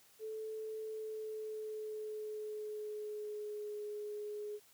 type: tone with pitch glide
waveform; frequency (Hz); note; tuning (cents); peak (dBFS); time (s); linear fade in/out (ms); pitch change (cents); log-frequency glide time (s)
sine; 436.8 to 418.5; A4 to G#4; -13 to +13; -40; 0.19-4.6; 50; -74; 0.84-3.75
effects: white hiss -65 dBFS RMS until 4.73 s + high-pass 60 Hz 12 dB/octave